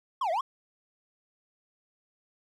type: exponential two-way sweep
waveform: triangle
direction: down then up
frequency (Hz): 1147 to 622.3 to 1147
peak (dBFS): -24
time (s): 0.21-0.41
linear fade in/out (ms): 5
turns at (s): 0.31
effects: none